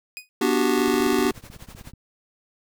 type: tone with exponential decay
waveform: sawtooth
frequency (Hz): 2489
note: D#7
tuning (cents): 0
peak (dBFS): -26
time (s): 0.17-0.29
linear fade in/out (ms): 0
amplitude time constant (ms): 25
type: chord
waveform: square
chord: G major seventh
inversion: first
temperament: just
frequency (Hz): 245 / 294 / 367.5 / 392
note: B3 / D4 / F#4 / G4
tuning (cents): -14 / +2 / -12 / 0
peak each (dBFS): -25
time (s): 0.41-1.31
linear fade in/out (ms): 5
type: noise with tremolo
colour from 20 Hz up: pink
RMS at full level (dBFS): -42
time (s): 0.77-1.92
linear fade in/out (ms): 2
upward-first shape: triangle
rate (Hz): 12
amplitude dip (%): 95
type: click train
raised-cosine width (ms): 5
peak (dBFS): -30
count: 18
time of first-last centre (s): 0.88-1.936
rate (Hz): 16.1
effects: none